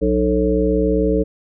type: harmonic tone with a mistuned harmonic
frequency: 60.9 Hz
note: B1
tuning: 24 cents flat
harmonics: 1 / 3 / 5 / 7 / 9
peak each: -21 / -22 / -20 / -18 / -23 dBFS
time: 0.01-1.24 s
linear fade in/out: 20 ms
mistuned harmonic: 7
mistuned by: +59 cents
effects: none